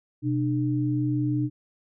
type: tone pair together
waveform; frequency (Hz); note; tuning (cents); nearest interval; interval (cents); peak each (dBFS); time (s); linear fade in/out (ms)
sine; 126.3 / 300.4; B2 / D4; +39 / +39; octave + minor third; 1500; -25; 0.22-1.5; 50
effects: none